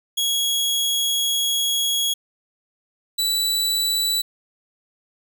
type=tone pair in turn; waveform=sawtooth; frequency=3324 / 3953 Hz; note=G#7 / B7; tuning=+1 / +1 cents; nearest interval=minor third; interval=300 cents; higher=second; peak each=-16 dBFS; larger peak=neither; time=0.17-2.14 / 3.18-4.22 s; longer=first; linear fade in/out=10 ms; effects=none